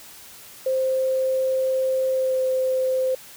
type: tone with pitch glide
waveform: sine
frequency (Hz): 523.3 to 518.5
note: C5 to C5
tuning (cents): 0 to -16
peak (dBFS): -19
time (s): 0.66-3.15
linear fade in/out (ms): 5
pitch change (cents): -16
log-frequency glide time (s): 2.11-2.41
effects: white hiss -44 dBFS RMS until 3.36 s